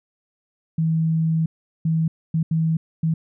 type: tone bursts at uneven times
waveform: sine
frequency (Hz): 161.4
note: E3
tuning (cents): -36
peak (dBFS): -17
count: 5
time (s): 0.78-1.46 / 1.85-2.08 / 2.34-2.43 / 2.51-2.77 / 3.03-3.14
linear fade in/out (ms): 5
effects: none